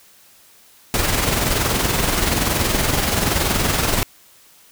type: noise with amplitude modulation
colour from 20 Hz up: pink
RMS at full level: -17 dBFS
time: 0.94-4.03 s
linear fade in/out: 0 ms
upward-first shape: sine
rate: 21.1 Hz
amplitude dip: 45%
effects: white hiss -50 dBFS RMS until 4.71 s